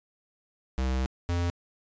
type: tone pair in turn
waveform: square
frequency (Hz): 64.7 / 86.76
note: C2 / F2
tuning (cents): -19 / -11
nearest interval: perfect fourth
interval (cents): 508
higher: second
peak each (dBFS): -26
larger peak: neither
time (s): 0.78-1.06 / 1.29-1.5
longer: first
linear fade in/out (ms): 0
effects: resampled to 16000 Hz